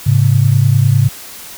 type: tone pair together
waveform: sine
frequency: 106.6 / 136.5 Hz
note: G#2 / C#3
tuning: +46 / -26 cents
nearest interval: major third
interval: 428 cents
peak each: -10 dBFS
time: 0.06-1.09 s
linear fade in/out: 10 ms
effects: white hiss -32 dBFS RMS until 1.57 s